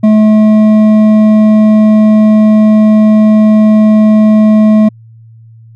sine tone with hard clipping, 214.9 Hz, A3, 41 cents flat, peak -4 dBFS, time 0.03-4.89 s, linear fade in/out 10 ms, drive 7 dB, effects added 113 Hz sine -33 dBFS peak until 5.75 s

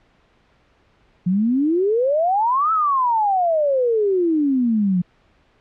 sine exponential two-way sweep, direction up then down, 173.2 to 1328 to 173.2 Hz, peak -15 dBFS, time 1.26-5.02 s, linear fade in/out 10 ms, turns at 2.72 s, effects pink hiss -58 dBFS RMS until 5.6 s + low-pass 3000 Hz 12 dB/octave

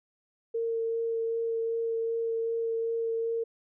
sine tone with vibrato, 456.9 Hz, A#4, 35 cents flat, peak -27 dBFS, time 0.54-3.44 s, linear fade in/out 10 ms, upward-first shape sine, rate 2.6 Hz, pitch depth 10 cents each way, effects none

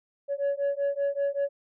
sine beating tone pair, 560 / 565.2 Hz, C#5 / C#5, +18 / +34 cents, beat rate 5.2 Hz, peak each -26 dBFS, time 0.28-1.49 s, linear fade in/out 50 ms, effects tanh soft clip ceiling -22 dBFS

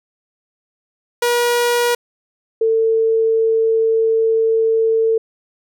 sawtooth / sine tone pair in turn, 480.2 / 448.2 Hz, B4 / A4, -49 / +32 cents, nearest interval minor second, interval 119 cents, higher first, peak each -10 / -12 dBFS, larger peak first, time 1.22-1.95 / 2.61-5.18 s, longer second, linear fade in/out 5 ms, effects none

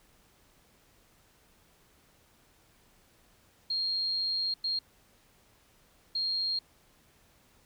sine tone bursts at uneven times, 4232 Hz, C8, 19 cents sharp, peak -28 dBFS, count 3, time 3.7-4.54 / 4.64-4.79 / 6.15-6.59 s, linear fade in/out 5 ms, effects pink hiss -64 dBFS RMS until 7.65 s

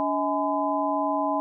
sine tone cluster, 286 / 637 / 837 / 1014 Hz, D4 / D#5 / G#5 / B5, -46 / +41 / +13 / +45 cents, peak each -28 dBFS, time 0-1.4 s, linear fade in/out 0 ms, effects none

